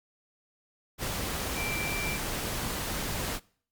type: tone in noise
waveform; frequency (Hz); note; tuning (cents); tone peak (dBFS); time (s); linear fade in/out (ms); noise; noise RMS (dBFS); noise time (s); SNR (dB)
sine; 2349; D7; 0; -34; 1.54-2.19; 50; pink; -33; 0.98-3.4; -4
effects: noise-tail reverb RT60 0.5 s tail -23 dB re dry + Opus 48 kbps